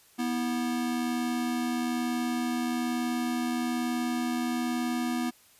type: tone pair together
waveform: square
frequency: 243.9 / 325 Hz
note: B3 / E4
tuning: -21 / -24 cents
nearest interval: perfect fourth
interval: 497 cents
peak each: -29 / -35 dBFS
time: 0.18-5.31 s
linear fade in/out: 20 ms
effects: white hiss -59 dBFS RMS until 5.59 s + resampled to 32000 Hz